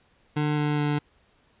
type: tone with pitch steps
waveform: 25% pulse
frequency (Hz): 149.6 / 148.48 / 147.37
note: D3 / D3 / D3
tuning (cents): +32 / +19 / +6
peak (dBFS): -19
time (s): 0.36-0.99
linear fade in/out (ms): 10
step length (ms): 210
effects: pink hiss -63 dBFS RMS until 1.6 s + resampled to 8000 Hz